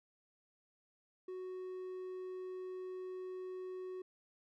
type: tone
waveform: triangle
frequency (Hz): 370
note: F#4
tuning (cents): 0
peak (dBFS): -40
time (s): 1.28-4.02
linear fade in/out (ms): 5
effects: none

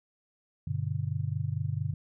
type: chord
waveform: sine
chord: G major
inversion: none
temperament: equal with one note detuned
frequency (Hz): 98 / 122.41 / 146.83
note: G2 / B2 / D3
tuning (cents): 0 / -15 / 0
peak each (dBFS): -33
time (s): 0.67-1.94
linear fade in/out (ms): 5
effects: none

